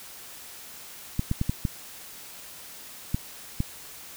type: clicks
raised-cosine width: 5 ms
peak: -12 dBFS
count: 7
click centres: 1.194 / 1.314 / 1.414 / 1.495 / 1.652 / 3.145 / 3.604 s
effects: white hiss -44 dBFS RMS until 4.16 s